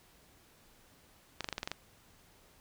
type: clicks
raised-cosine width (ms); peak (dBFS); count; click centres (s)
0.2; -18; 8; 1.407 / 1.444 / 1.488 / 1.527 / 1.581 / 1.631 / 1.675 / 1.716
effects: pink hiss -63 dBFS RMS until 2.6 s